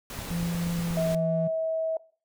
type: noise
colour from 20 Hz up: pink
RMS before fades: -38 dBFS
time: 0.1-1.15 s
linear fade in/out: 2 ms
type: click train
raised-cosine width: 5 ms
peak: -24 dBFS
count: 7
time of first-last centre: 0.19-0.909 s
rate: 8.35 Hz
type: tone with pitch glide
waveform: triangle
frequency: 170.9 to 165.94 Hz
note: F3 to E3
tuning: -37 to +12 cents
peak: -25 dBFS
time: 0.3-1.48 s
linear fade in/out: 10 ms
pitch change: -51 cents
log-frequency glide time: 0.73-1.25 s
type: tone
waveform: sine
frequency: 645 Hz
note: E5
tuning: 38 cents flat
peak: -25 dBFS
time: 0.97-1.97 s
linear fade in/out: 2 ms
effects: noise-tail reverb RT60 0.4 s tail -20 dB re dry